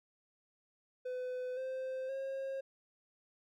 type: tone with pitch steps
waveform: triangle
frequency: 504 / 520.9 / 538.3 Hz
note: B4 / C5 / C5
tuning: +35 / -8 / +49 cents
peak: -35 dBFS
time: 1.05-2.61 s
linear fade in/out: 10 ms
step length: 520 ms
effects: none